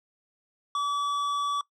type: tone with tanh clipping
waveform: triangle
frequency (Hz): 1147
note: D6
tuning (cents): -41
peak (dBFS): -27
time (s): 0.75-1.61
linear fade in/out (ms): 2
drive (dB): 15
effects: noise-tail reverb RT60 0.1 s tail -21 dB re dry